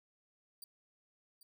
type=tone with echo; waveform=10% pulse; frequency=4666 Hz; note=D8; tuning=12 cents flat; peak=-40 dBFS; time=0.62-0.64 s; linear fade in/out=2 ms; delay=790 ms; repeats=1; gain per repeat=-11 dB; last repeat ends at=1.43 s; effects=none